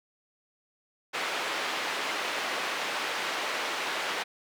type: band-pass noise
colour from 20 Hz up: white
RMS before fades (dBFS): -32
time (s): 1.13-4.24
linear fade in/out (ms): 20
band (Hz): 400 to 2600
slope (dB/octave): 12
effects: none